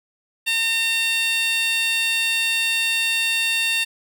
15% pulse tone with high-pass filter, 910 Hz, A#5, 42 cents flat, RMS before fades -21 dBFS, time 0.46-3.85 s, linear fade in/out 20 ms, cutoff 2700 Hz, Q 1.9, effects none

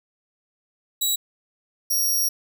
15% pulse tone pair in turn, 3886 / 5642 Hz, B7 / F8, -29 / +17 cents, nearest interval tritone, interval 646 cents, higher second, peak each -13 / -14 dBFS, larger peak first, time 1.01-1.16 / 1.9-2.29 s, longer second, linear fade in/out 10 ms, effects none

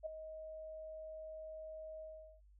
sine tone with ADSR envelope, 630 Hz, D#5, 21 cents sharp, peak -36 dBFS, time 0.03-2.41 s, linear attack 31 ms, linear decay 8 ms, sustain -10 dB, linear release 400 ms, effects added 50 Hz sine -61 dBFS peak until 2.59 s

